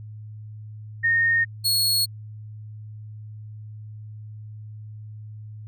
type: tone pair in turn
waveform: sine / sawtooth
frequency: 1843 / 4336 Hz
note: A#6 / C#8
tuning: -20 / -39 cents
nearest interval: octave + minor third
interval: 1481 cents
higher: second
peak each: -17 / -16 dBFS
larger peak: second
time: 1.03-1.45 / 1.64-2.06 s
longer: neither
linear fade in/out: 20 ms
effects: added 107 Hz sine -36 dBFS peak until 5.67 s